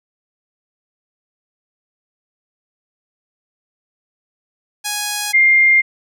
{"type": "tone pair in turn", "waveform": ["5% pulse", "sine"], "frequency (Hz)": [830.6, 2111], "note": ["G#5", "C7"], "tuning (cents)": [0, 15], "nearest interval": "octave + major third", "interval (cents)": 1615, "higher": "second", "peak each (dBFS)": -8, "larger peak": "neither", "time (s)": [[4.84, 5.33], [5.33, 5.82]], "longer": "neither", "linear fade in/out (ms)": 20, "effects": []}